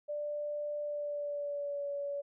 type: tone with pitch glide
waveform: sine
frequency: 590 to 568.6 Hz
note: D5 to C#5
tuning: +8 to +44 cents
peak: -34 dBFS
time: 0.08-2.22 s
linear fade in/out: 20 ms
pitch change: -64 cents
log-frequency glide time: 0.81-1.89 s
effects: none